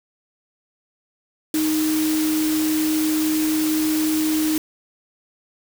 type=tone in noise; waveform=sine; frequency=311.1 Hz; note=D#4; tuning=in tune; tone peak=-18 dBFS; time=1.54-4.58 s; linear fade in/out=2 ms; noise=white; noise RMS=-28 dBFS; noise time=1.54-4.58 s; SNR=+7 dB; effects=none